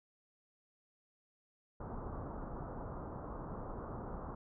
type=low-pass noise; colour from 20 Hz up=pink; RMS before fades=-44 dBFS; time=1.8-4.35 s; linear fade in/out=5 ms; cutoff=1300 Hz; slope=48 dB/octave; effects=none